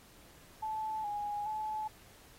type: tone with pitch steps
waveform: sine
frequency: 870 / 827 / 861 Hz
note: A5 / G#5 / A5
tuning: -20 / -8 / -38 cents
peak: -34 dBFS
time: 0.62-1.88 s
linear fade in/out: 10 ms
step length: 420 ms
effects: pink hiss -59 dBFS RMS until 2.38 s + AAC 48 kbps